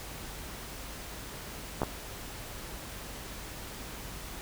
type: clicks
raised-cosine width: 1 ms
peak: -14 dBFS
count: 2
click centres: 1.818 / 1.833 s
effects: added 50 Hz sine -48 dBFS peak until 4.41 s + pink hiss -43 dBFS RMS until 4.41 s